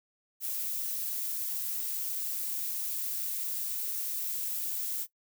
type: noise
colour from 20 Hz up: violet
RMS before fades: -34 dBFS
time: 0.4-5.07 s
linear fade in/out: 50 ms
effects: noise-tail reverb RT60 0.1 s tail -18 dB re dry